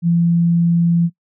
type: tone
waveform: sine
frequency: 170 Hz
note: F3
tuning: 46 cents flat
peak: -11 dBFS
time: 0.02-1.1 s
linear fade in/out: 50 ms
effects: noise-tail reverb RT60 0.1 s tail -21 dB re dry

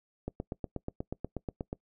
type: click train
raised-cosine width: 2 ms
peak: -21 dBFS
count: 13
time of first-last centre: 0.28-1.729 s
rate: 8.28 Hz
effects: noise-tail reverb RT60 0.1 s tail -23 dB re dry

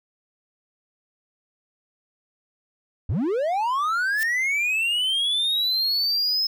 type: linear sweep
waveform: triangle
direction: up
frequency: 65.41 to 5190 Hz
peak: -19 dBFS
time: 3.09-6.47 s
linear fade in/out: 5 ms
type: noise with exponential growth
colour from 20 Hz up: blue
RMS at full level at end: -27 dBFS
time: 4.11-4.23 s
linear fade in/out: 0 ms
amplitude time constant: 25 ms
effects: none

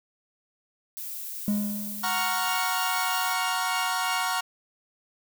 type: noise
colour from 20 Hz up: violet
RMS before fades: -36 dBFS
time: 0.97-3.33 s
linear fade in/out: 0 ms
type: tone with exponential decay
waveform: triangle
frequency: 207.3 Hz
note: G#3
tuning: 3 cents flat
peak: -19 dBFS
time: 1.48-2.59 s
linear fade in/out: 0 ms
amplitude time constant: 240 ms
type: chord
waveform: sawtooth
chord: Gb major seventh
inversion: none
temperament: equal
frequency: 740 / 932.3 / 1108.7 / 1396.9 Hz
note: Gb5 / Bb5 / Db6 / F6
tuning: 0 / 0 / 0 / 0 cents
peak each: -27 dBFS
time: 2.03-4.41 s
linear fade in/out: 10 ms
effects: none

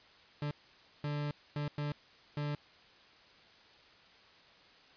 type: tone bursts at uneven times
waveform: 40% pulse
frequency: 146.83 Hz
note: D3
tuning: in tune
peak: -33 dBFS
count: 5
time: 0.42-0.51 / 1.04-1.31 / 1.56-1.68 / 1.78-1.92 / 2.37-2.55 s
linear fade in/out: 2 ms
effects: white hiss -60 dBFS RMS until 4.96 s + resampled to 11025 Hz

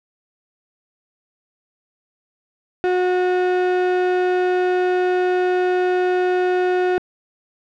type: tone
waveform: 35% pulse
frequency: 364 Hz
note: F#4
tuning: 28 cents flat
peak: -14 dBFS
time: 2.84-6.98 s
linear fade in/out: 0 ms
effects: low-pass 2000 Hz 12 dB/octave

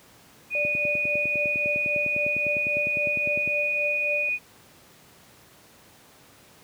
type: tone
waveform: sine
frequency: 2470 Hz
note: D#7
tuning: 13 cents flat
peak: -23 dBFS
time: 0.5-4.39 s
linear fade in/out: 50 ms
type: tone with tremolo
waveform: sine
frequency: 587.3 Hz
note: D5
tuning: in tune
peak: -26 dBFS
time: 0.55-4.29 s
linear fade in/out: 0 ms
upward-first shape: triangle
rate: 3.7 Hz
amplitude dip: 80%
type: click train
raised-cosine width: 3 ms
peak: -22 dBFS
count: 29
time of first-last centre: 0.65-3.475 s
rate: 9.91 Hz
effects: pink hiss -53 dBFS RMS until 6.63 s + high-pass 100 Hz 12 dB/octave

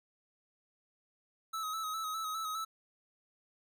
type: tone with vibrato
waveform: square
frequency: 1288 Hz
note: E6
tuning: 41 cents flat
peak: -36 dBFS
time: 1.53-2.65 s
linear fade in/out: 10 ms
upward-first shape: square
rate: 4.9 Hz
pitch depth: 33 cents each way
effects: none

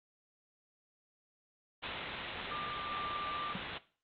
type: low-pass noise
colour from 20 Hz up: white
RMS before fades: -42 dBFS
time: 1.82-3.79 s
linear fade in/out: 20 ms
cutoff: 3800 Hz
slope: 96 dB/octave
type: tone with pitch glide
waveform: sine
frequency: 1192 to 1184.5 Hz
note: D6 to D6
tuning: +25 to +14 cents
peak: -37 dBFS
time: 2.51-3.53 s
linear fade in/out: 5 ms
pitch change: -11 cents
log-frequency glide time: 2.66-3.01 s
type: tone with exponential decay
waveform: triangle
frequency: 185.8 Hz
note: F#3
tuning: 7 cents sharp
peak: -32 dBFS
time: 3.55-3.64 s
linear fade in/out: 2 ms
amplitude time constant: 18 ms
effects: noise-tail reverb RT60 0.4 s tail -17 dB re dry + Opus 48 kbps

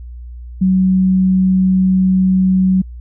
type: tone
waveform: sine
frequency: 187.2 Hz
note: F#3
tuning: 20 cents sharp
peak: -9 dBFS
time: 0.61-2.82 s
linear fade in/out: 10 ms
effects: added 60 Hz sine -28 dBFS peak until 3 s

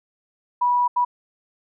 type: tone bursts at uneven times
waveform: sine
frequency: 977 Hz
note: B5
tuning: 19 cents flat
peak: -16 dBFS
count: 2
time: 0.61-0.88 / 0.96-1.05 s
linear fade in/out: 10 ms
effects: none

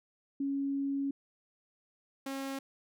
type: tone pair in turn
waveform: sine / sawtooth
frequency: 277.2 / 271.3 Hz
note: C#4 / C#4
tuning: 0 / -37 cents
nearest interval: unison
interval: 37 cents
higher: first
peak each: -30 / -32 dBFS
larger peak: first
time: 0.4-1.11 / 2.26-2.59 s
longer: first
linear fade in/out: 5 ms
effects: none

